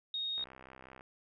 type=tone; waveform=sine; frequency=3729 Hz; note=A#7; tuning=in tune; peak=-34 dBFS; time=0.14-0.44 s; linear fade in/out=2 ms
type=click train; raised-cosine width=0.5 ms; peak=-36 dBFS; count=42; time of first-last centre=0.38-1.009 s; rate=65.2 Hz
effects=none

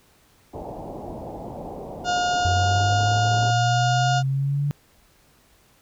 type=low-pass noise; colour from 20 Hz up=white; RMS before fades=-35 dBFS; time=0.53-3.51 s; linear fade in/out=10 ms; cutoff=840 Hz; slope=48 dB/octave
type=harmonic tone; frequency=714 Hz; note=F5; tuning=38 cents sharp; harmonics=1 / 2 / 4 / 5 / 6 / 7 / 8 / 9 / 10; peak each=-21 / -27 / -33 / -35 / -37 / -38 / -39 / -40 / -41 dBFS; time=2.04-4.23 s; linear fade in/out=50 ms
type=linear sweep; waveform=sine; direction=up; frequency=90 to 145.2 Hz; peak=-20 dBFS; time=2.45-4.71 s; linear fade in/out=0 ms
effects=pink hiss -58 dBFS RMS until 5.81 s

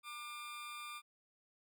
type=tone with amplitude modulation; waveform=20% pulse; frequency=1196 Hz; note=D6; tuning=31 cents sharp; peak=-38 dBFS; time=0.03-1.02 s; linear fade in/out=50 ms; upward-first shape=sine; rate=262 Hz; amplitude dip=45%; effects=none

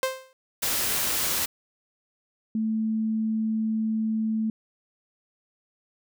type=tone with exponential decay; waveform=sawtooth; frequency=523.3 Hz; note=C5; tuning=in tune; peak=-17 dBFS; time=0.03-0.33 s; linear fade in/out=1 ms; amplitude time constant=65 ms
type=noise; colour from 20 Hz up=white; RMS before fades=-26 dBFS; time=0.62-1.46 s; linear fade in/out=10 ms
type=tone; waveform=sine; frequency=220 Hz; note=A3; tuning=in tune; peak=-23 dBFS; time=2.55-4.5 s; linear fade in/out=2 ms
effects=none

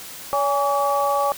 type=tone cluster; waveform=sine; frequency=567 / 827 / 1141 Hz; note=C#5 / G#5 / C#6; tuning=+39 / -8 / +50 cents; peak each=-22 dBFS; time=0.33-1.32 s; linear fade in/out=0 ms; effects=white hiss -37 dBFS RMS until 1.37 s

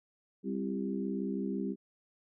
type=harmonic tone with a mistuned harmonic; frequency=65.9 Hz; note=C2; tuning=13 cents sharp; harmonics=3 / 4 / 5 / 6; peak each=-35 / -37 / -40 / -40 dBFS; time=0.43-1.76 s; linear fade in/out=50 ms; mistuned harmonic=5; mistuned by=+40 cents; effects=none

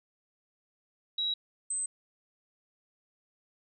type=tone pair in turn; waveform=sine; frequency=3867 / 8194 Hz; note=B7 / C9; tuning=-37 / -37 cents; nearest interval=octave + minor second; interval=1300 cents; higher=second; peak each=-28 / -30 dBFS; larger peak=first; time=1.18-1.34 / 1.7-1.86 s; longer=neither; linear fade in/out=5 ms; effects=none

